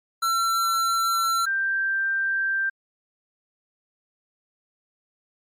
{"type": "tone pair in turn", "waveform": ["square", "sine"], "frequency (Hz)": [1351, 1575.4], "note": ["E6", "G6"], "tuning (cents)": [42, 8], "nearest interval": "minor third", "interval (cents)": 266, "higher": "second", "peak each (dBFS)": -21, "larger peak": "neither", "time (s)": [[0.22, 1.46], [1.46, 2.7]], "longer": "neither", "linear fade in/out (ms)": 10, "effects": ["MP3 64 kbps"]}